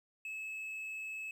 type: tone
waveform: triangle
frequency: 2593 Hz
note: E7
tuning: 29 cents flat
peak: -38 dBFS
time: 0.25-1.31 s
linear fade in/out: 2 ms
effects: 12-bit